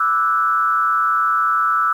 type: tone with frequency modulation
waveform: sine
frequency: 1318.5 Hz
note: E6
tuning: in tune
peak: -14 dBFS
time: 0-1.93 s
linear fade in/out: 5 ms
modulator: 153 Hz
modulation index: 0.78
effects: 8-bit